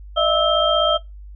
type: tone cluster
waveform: sine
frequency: 610 / 666 / 1305 / 3180 Hz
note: D#5 / E5 / E6 / G7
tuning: -34 / +18 / -18 / +24 cents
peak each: -20 dBFS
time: 0.16-0.98 s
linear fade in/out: 20 ms
effects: noise-tail reverb RT60 0.2 s tail -21 dB re dry + added 50 Hz sine -35 dBFS peak until 1.35 s